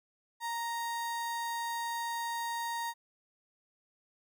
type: tone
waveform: 35% pulse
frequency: 932.3 Hz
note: A#5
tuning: in tune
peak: -32 dBFS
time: 0.4-2.94 s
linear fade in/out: 50 ms
effects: none